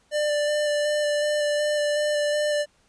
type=tone with vibrato; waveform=square; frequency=593 Hz; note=D5; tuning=17 cents sharp; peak=-22 dBFS; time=0.11-2.66 s; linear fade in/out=50 ms; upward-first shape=square; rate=2.7 Hz; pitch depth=11 cents each way; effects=pink hiss -63 dBFS RMS until 2.88 s + resampled to 22050 Hz